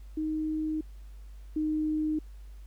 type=tone pair in turn; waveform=sine; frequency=311.1 / 308.4 Hz; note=D#4 / D#4; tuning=0 / -15 cents; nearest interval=unison; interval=15 cents; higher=first; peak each=-28 / -26 dBFS; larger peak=second; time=0.17-0.81 / 1.56-2.19 s; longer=first; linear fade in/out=5 ms; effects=added 50 Hz sine -43 dBFS peak until 2.66 s + pink hiss -65 dBFS RMS until 2.66 s